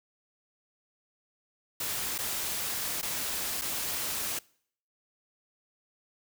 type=noise with dropouts; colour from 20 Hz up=white; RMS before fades=-33 dBFS; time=1.8-4.39 s; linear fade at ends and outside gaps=5 ms; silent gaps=2.181-2.186 / 3.015-3.027 / 3.614-3.618 s; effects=noise-tail reverb RT60 0.6 s tail -24 dB re dry